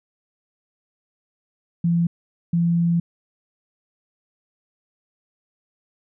sine tone bursts at uneven times, 170 Hz, F3, 46 cents flat, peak -16 dBFS, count 2, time 1.84-2.07 / 2.53-3 s, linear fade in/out 5 ms, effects none

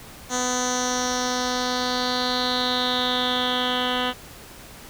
10% pulse tone with low-pass filter sweep, 250 Hz, B3, 21 cents sharp, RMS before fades -24 dBFS, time 0.29-4.14 s, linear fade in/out 50 ms, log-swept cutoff 6700 to 2900 Hz, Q 5.6, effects pink hiss -43 dBFS RMS until 4.89 s

